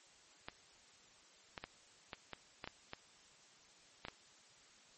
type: clicks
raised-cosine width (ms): 0.3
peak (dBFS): -27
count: 10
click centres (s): 0.485 / 1.578 / 1.64 / 2.132 / 2.333 / 2.642 / 2.675 / 2.934 / 4.051 / 4.084
effects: white hiss -64 dBFS RMS until 4.97 s + MP3 32 kbps